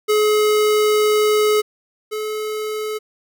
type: tone pair in turn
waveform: square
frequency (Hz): 424.5 / 429.4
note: G#4 / A4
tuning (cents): +38 / -42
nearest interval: unison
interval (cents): 20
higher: second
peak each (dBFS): -14 / -23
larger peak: first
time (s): 0.08-1.62 / 2.11-2.99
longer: first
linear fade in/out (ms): 20
effects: none